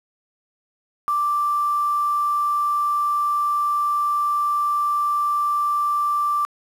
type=tone with quantisation; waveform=sine; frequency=1175 Hz; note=D6; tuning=1 cent sharp; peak=-18 dBFS; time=1.08-6.45 s; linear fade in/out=0 ms; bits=6; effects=low-pass 12000 Hz 12 dB/octave